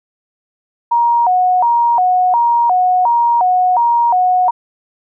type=tone with vibrato; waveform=sine; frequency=830.6 Hz; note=G#5; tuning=in tune; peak=-9 dBFS; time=0.91-4.51 s; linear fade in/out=10 ms; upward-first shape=square; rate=1.4 Hz; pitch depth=220 cents each way; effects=none